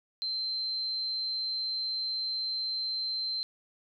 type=tone; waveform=sine; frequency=4112 Hz; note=C8; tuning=31 cents flat; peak=-30 dBFS; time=0.22-3.43 s; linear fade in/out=0 ms; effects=none